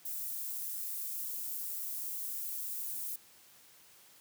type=high-pass noise; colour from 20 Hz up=white; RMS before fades=-39 dBFS; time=0.05-3.16 s; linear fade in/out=5 ms; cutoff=12000 Hz; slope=12 dB/octave; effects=white hiss -60 dBFS RMS until 4.2 s + high-pass 60 Hz 12 dB/octave